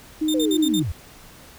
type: tone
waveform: sine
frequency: 310.3 Hz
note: D#4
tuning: 5 cents flat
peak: -19 dBFS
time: 0.21-0.83 s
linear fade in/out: 10 ms
type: tone bursts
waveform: sawtooth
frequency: 3623 Hz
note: A7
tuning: 50 cents sharp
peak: -22 dBFS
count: 5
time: 0.28-0.798 s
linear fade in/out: 5 ms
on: 62 ms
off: 52 ms
type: linear sweep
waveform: sine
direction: down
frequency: 531 to 67.7 Hz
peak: -23 dBFS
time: 0.34-0.92 s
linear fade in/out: 5 ms
effects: pink hiss -46 dBFS RMS until 1.58 s